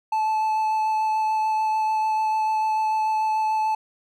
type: tone with vibrato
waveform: triangle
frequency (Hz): 870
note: A5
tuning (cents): -20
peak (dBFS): -18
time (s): 0.12-3.75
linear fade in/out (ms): 5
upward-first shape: sine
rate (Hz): 6.8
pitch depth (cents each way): 10
effects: none